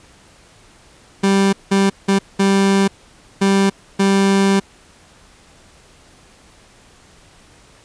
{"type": "tone bursts at uneven times", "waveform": "30% pulse", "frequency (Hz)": 196, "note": "G3", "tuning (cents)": 0, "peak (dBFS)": -9, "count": 6, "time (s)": [[1.23, 1.53], [1.71, 1.9], [2.08, 2.19], [2.39, 2.88], [3.41, 3.7], [3.99, 4.6]], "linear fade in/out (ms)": 10, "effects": ["pink hiss -48 dBFS RMS until 7.84 s", "resampled to 22050 Hz"]}